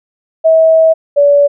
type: tone pair in turn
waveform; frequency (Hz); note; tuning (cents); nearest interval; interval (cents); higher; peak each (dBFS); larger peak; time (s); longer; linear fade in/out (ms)
sine; 645 / 573.3; E5 / D5; -38 / -42; major second; 204; first; -4; neither; 0.44-0.94 / 1.16-1.48; first; 20
effects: none